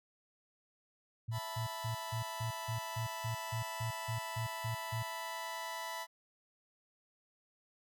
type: tone bursts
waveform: sine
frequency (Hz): 113.9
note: A#2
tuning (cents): -40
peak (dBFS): -35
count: 14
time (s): 1.28-5.03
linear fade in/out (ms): 10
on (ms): 110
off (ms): 170
type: chord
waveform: sawtooth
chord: E suspended fourth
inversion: none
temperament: just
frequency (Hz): 659.3 / 879 / 988.9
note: E5 / A5 / B5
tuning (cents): 0 / -2 / +2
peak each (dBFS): -43 / -43 / -38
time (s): 1.31-6.07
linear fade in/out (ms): 50
effects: none